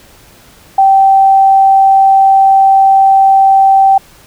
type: tone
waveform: sine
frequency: 777 Hz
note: G5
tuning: 16 cents flat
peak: -3 dBFS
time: 0.78-3.98 s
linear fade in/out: 5 ms
effects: pink hiss -41 dBFS RMS until 4.26 s